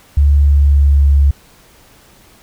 sine tone with pitch glide, 71.6 to 70.37 Hz, D2 to C#2, -43 to +27 cents, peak -6 dBFS, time 0.17-1.31 s, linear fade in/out 5 ms, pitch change -30 cents, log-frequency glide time 0.39-1.09 s, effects pink hiss -46 dBFS RMS until 2.42 s

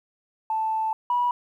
sine tone pair in turn, 880 / 973.3 Hz, A5 / B5, 0 / -26 cents, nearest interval major second, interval 174 cents, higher second, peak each -22 / -19 dBFS, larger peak second, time 0.5-0.93 / 1.1-1.31 s, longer first, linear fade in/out 2 ms, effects tanh soft clip ceiling -15 dBFS + 10-bit

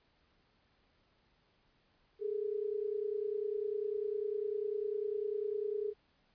sine tone pair together, 410 / 440 Hz, G#4 / A4, -22 / 0 cents, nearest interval minor second, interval 122 cents, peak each -35 / -38 dBFS, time 2.19-5.94 s, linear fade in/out 50 ms, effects pink hiss -72 dBFS RMS until 6.34 s + resampled to 11025 Hz

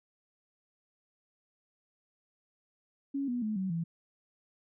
sine tone with pitch steps, 277.2 / 244.1 / 215 / 189.33 / 166.74 Hz, C#4 / B3 / A3 / F#3 / E3, 0 / -20 / -40 / +40 / +20 cents, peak -30 dBFS, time 3.14-3.84 s, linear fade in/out 10 ms, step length 140 ms, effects none

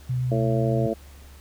sine tone with vibrato, 126.3 Hz, B2, 39 cents sharp, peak -22 dBFS, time 0.09-0.87 s, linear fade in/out 10 ms, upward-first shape sine, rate 9.2 Hz, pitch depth 10 cents each way
harmonic tone, 111.6 Hz, A2, 25 cents sharp, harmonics 2 / 3 / 4 / 5 / 6, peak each -29 / -29 / -29 / -29 / -29 dBFS, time 0.31-0.94 s, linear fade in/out 10 ms
effects added 70 Hz sine -44 dBFS peak until 1.4 s + pink hiss -52 dBFS RMS until 1.4 s

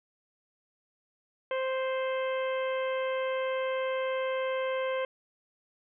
harmonic tone, 523.3 Hz, C5, in tune, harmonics 1 / 2 / 3 / 4 / 5 / 6, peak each -29 / -37 / -41 / -41 / -45 / -46 dBFS, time 1.51-5.05 s, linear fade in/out 2 ms, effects none

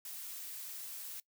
blue noise, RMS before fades -45 dBFS, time 0.05-1.2 s, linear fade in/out 2 ms, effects noise-tail reverb RT60 0.1 s tail -20 dB re dry

